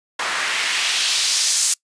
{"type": "noise with band-pass filter sweep", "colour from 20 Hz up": "white", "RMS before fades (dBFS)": -20, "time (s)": [0.19, 1.74], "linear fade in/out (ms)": 5, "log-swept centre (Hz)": [1300, 7400], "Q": 1.3, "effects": ["noise-tail reverb RT60 0.1 s tail -24 dB re dry", "resampled to 22050 Hz"]}